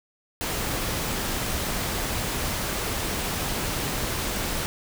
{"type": "noise", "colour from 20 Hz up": "pink", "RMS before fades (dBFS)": -28, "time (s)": [0.41, 4.66], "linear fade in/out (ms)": 0, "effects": []}